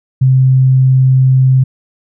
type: tone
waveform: sine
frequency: 130.81 Hz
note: C3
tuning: in tune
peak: -5 dBFS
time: 0.21-1.64 s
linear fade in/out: 10 ms
effects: none